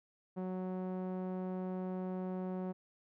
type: tone with low-pass filter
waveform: sawtooth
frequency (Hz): 185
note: F#3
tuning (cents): 0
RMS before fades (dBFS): -39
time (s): 0.36-2.73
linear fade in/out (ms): 20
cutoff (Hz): 770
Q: 0.87
effects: none